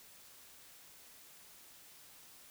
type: silence
effects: white hiss -58 dBFS RMS until 2.5 s